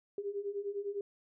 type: beating tone pair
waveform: sine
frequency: 396.3 / 406.2 Hz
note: G4 / G#4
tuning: +19 / -38 cents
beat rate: 9.9 Hz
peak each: -40 / -37 dBFS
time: 0.18-1.01 s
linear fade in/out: 2 ms
effects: none